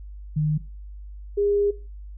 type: tone pair in turn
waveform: sine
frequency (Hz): 152.5 / 407.1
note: D#3 / G#4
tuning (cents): -34 / -35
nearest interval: octave + perfect fourth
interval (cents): 1699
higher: second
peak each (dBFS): -19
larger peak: neither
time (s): 0.36-0.58 / 1.37-1.71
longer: second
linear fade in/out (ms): 10
effects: noise-tail reverb RT60 0.3 s tail -17 dB re dry + added 50 Hz sine -36 dBFS peak until 2.17 s